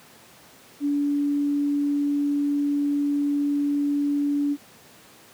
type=tone; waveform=sine; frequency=287.5 Hz; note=D4; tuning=37 cents flat; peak=-20 dBFS; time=0.8-4.57 s; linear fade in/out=50 ms; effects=pink hiss -50 dBFS RMS until 5.33 s + high-pass 150 Hz 12 dB/octave